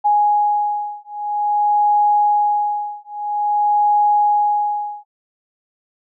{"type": "beating tone pair", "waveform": "sine", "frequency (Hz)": [830.6, 831.1], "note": ["G#5", "G#5"], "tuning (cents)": [0, 1], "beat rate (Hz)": 0.5, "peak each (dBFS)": -17, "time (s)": [0.04, 5.05], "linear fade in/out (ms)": 20, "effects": []}